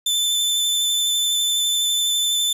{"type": "tone with vibrato", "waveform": "sawtooth", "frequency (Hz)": 3529, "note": "A7", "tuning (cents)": 4, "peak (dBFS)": -15, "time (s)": [0.06, 2.53], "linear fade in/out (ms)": 5, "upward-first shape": "triangle", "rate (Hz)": 12, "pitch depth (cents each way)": 18, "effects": ["resampled to 32000 Hz", "7-bit"]}